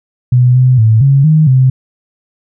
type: tone with pitch steps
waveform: sine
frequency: 124.5 / 127.7 / 110.7 / 137.7 / 155.9 / 130.2 Hz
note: B2 / C3 / A2 / C#3 / D#3 / C3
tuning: +14 / -42 / +11 / -11 / +4 / -8 cents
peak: -4 dBFS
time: 0.32-1.7 s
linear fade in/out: 5 ms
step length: 230 ms
effects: none